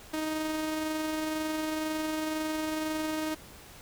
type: tone with amplitude modulation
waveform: sawtooth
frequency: 312 Hz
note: D#4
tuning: 5 cents sharp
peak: -25 dBFS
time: 0.13-3.35 s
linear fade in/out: 10 ms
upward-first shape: sine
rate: 22 Hz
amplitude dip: 25%
effects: pink hiss -50 dBFS RMS until 3.81 s